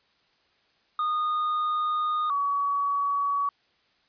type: tone pair in turn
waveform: triangle / sine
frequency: 1229 / 1131.5 Hz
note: D#6 / C#6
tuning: -22 / +35 cents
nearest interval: minor second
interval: 143 cents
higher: first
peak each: -22 / -23 dBFS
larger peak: first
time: 0.99-2.3 / 2.3-3.49 s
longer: first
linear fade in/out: 2 ms
effects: white hiss -66 dBFS RMS until 4.08 s + resampled to 11025 Hz